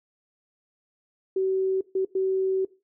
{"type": "tone bursts at uneven times", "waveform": "sine", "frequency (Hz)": 380.4, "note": "F#4", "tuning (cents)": 48, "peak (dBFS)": -21, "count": 3, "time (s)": [[1.36, 1.81], [1.95, 2.05], [2.15, 2.65]], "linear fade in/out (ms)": 5, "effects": ["noise-tail reverb RT60 0.3 s tail -20 dB re dry"]}